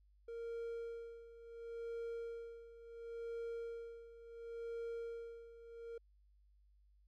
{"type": "tone with tremolo", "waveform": "triangle", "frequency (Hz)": 464, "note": "A#4", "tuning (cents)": -8, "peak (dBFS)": -39, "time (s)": [0.28, 5.98], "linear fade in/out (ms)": 5, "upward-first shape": "sine", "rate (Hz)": 0.71, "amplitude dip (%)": 80, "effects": ["added 50 Hz sine -66 dBFS peak until 7.07 s"]}